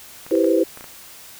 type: clicks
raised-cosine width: 0.5 ms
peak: -23 dBFS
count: 7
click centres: 0.265 / 0.31 / 0.353 / 0.444 / 0.774 / 0.809 / 0.842 s
type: chord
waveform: sine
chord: C major seventh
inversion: first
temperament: equal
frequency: 329.6 / 392 / 493.9 / 523.3 Hz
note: E4 / G4 / B4 / C5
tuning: 0 / 0 / 0 / 0 cents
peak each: -18 / -20 / -21 / -21 dBFS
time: 0.31-0.64 s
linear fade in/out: 10 ms
effects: white hiss -42 dBFS RMS until 1.39 s